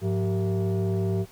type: tone with frequency modulation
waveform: sine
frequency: 103.83 Hz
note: G#2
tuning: in tune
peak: -21 dBFS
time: 0.01-1.26 s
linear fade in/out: 50 ms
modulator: 282 Hz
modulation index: 1.1
effects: tanh soft clip ceiling -19 dBFS + pink hiss -52 dBFS RMS until 1.31 s